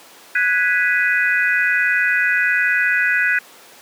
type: chord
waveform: sine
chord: G# minor seventh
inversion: third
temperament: equal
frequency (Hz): 1480 / 1661.2 / 1975.5 / 2489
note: F#6 / G#6 / B6 / D#7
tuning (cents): 0 / 0 / 0 / 0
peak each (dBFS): -18 / -20 / -20 / -23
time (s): 0.35-3.39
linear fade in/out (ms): 5
effects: pink hiss -43 dBFS RMS until 3.81 s + high-pass 400 Hz 12 dB/octave